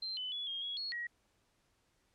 sine tone with pitch steps, 4134 / 3014 / 3404 / 3237 / 3333 / 4326 / 1904 Hz, C8 / F#7 / G#7 / G#7 / G#7 / C#8 / A#6, -22 / +31 / +42 / -45 / +5 / -43 / +36 cents, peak -37 dBFS, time 0.02-1.07 s, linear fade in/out 5 ms, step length 150 ms, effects pink hiss -75 dBFS RMS until 2.14 s + low-pass 10000 Hz 12 dB/octave

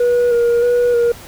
sine tone with vibrato, 479.1 Hz, A#4, 47 cents sharp, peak -8 dBFS, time 0-1.12 s, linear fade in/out 5 ms, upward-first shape square, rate 1.6 Hz, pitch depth 21 cents each way, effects tanh soft clip ceiling -10 dBFS + pink hiss -37 dBFS RMS until 1.27 s

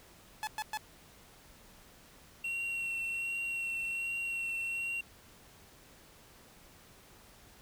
sawtooth tone bursts, 859 Hz, A5, 42 cents flat, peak -30 dBFS, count 3, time 0.43-0.773 s, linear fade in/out 0 ms, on 41 ms, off 110 ms
triangle tone with vibrato, 2730 Hz, F7, 40 cents flat, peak -32 dBFS, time 2.44-5.01 s, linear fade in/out 5 ms, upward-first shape triangle, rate 1.3 Hz, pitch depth 16 cents each way
effects pink hiss -58 dBFS RMS until 7.61 s

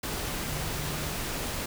sine tone in noise, 150 Hz, D3, 37 cents sharp, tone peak -38 dBFS, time 0.48-1.14 s, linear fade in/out 5 ms, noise pink, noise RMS -33 dBFS, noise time 0.03-1.66 s, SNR -8 dB, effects none

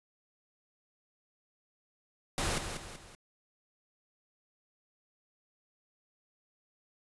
pink noise with echo, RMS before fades -32 dBFS, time 2.38-2.58 s, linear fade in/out 0 ms, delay 190 ms, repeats 3, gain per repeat -7 dB, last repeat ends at 3.15 s, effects resampled to 24000 Hz

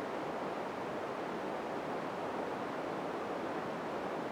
white band-pass noise, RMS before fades -39 dBFS, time 0-4.31 s, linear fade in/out 0 ms, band 230 to 750 Hz, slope 12 dB/octave, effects none

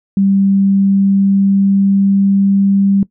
sine tone with pitch glide, 196 to 197.25 Hz, G3 to G3, 0 to +11 cents, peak -8 dBFS, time 0.17-3.03 s, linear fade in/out 2 ms, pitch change +11 cents, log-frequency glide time 0.44-2.86 s, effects noise-tail reverb RT60 0.1 s tail -20 dB re dry

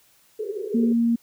white band-pass noise, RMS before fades -30 dBFS, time 0.39-0.93 s, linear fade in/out 10 ms, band 390 to 450 Hz, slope 96 dB/octave
sine tone, 233.1 Hz, A#3, in tune, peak -17 dBFS, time 0.74-1.16 s, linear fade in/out 10 ms
effects white hiss -59 dBFS RMS until 1.22 s

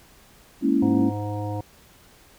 sine chord, A# half-diminished seventh, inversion third, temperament equal, 207.7 / 233.1 / 277.2 / 329.6 Hz, G#3 / A#3 / C#4 / E4, 0 / 0 / 0 / 0 cents, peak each -26 / -24 / -20 / -24 dBFS, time 0.61-1.12 s, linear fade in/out 50 ms
harmonic tone, 103.83 Hz, G#2, in tune, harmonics 1 / 3 / 5 / 7 / 9, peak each -28 / -33 / -35 / -36 / -38 dBFS, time 0.82-1.61 s, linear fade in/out 5 ms
effects pink hiss -53 dBFS RMS until 2.38 s

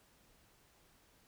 silence, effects pink hiss -68 dBFS RMS until 1.27 s

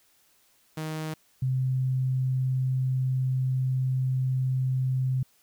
sawtooth / sine tone pair in turn, 156.7 / 129.89 Hz, D#3 / C3, +13 / -12 cents, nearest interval minor third, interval 325 cents, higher first, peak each -27 / -23 dBFS, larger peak second, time 0.77-1.14 / 1.42-5.23 s, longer second, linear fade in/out 5 ms, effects white hiss -64 dBFS RMS until 5.42 s

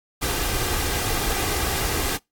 pink noise with comb filter, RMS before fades -24 dBFS, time 0.21-2.18 s, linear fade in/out 20 ms, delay 2.5 ms, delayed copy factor +0.5, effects noise-tail reverb RT60 0.2 s tail -26 dB re dry + AAC 64 kbps

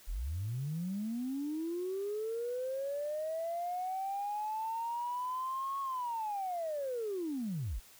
sine linear two-way sweep, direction up then down, 33.51 to 1104 to 33.51 Hz, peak -33 dBFS, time 0.07-7.8 s, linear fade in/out 20 ms, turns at 5.8 s, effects tanh soft clip ceiling -29 dBFS + white hiss -58 dBFS RMS until 7.99 s

